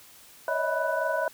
sine tone cluster, 559 / 624 / 648 / 984 / 1492 Hz, C#5 / D#5 / E5 / B5 / F#6, +14 / +5 / -30 / -7 / +14 cents, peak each -31 dBFS, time 0.48-1.28 s, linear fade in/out 2 ms, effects white hiss -52 dBFS RMS until 1.33 s

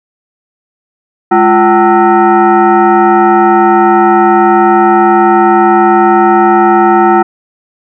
sine tone with frequency modulation, 207.7 Hz, G#3, in tune, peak -3 dBFS, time 1.31-7.23 s, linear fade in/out 10 ms, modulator 554 Hz, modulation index 1.9, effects none

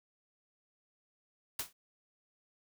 white noise with exponential decay, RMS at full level -32 dBFS, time 1.59-1.73 s, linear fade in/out 5 ms, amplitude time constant 29 ms, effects none

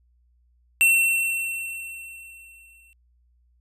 square tone with exponential decay, 2707 Hz, E7, 45 cents sharp, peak -14 dBFS, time 0.81-2.93 s, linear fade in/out 0 ms, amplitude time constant 460 ms, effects added 60 Hz sine -59 dBFS peak until 3.6 s + resampled to 32000 Hz

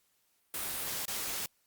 white noise with dropouts, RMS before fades -36 dBFS, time 0.54-1.46 s, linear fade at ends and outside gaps 2 ms, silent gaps 1.054-1.08 s, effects white hiss -73 dBFS RMS until 1.66 s + Opus 48 kbps

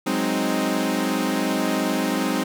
sawtooth chord, Ab dominant seventh, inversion third, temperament equal, 185 / 207.7 / 261.6 / 311.1 Hz, Gb3 / Ab3 / C4 / Eb4, 0 / 0 / 0 / 0 cents, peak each -25 / -23 / -21 / -22 dBFS, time 0.06-2.44 s, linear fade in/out 10 ms, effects none

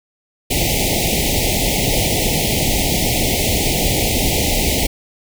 pink band-stop noise, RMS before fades -17 dBFS, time 0.5-4.87 s, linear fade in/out 10 ms, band 850 to 2000 Hz, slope 96 dB/octave, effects none

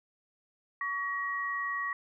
sine tone pair together, 1129.7 / 1900 Hz, C#6 / A#6, +32 / +33 cents, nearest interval major sixth, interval 901 cents, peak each -34 / -33 dBFS, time 0.81-1.93 s, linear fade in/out 2 ms, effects none

